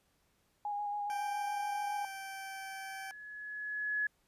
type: tone with vibrato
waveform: sine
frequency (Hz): 823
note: G#5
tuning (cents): -16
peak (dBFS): -34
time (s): 0.65-2.05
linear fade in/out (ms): 2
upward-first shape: square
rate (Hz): 7.2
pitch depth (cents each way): 14
type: tone with pitch glide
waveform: 20% pulse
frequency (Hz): 784 to 774.5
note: G5 to G5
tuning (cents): 0 to -21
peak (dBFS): -37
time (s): 1.1-3.11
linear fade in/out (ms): 0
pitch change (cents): -21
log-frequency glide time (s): 1.6-2.66
type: tone with exponential growth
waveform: sine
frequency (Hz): 1696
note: G#6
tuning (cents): +36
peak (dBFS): -29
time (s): 2.04-4.07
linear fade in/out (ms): 5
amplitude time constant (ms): 440
effects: pink hiss -74 dBFS RMS until 4.27 s + resampled to 32000 Hz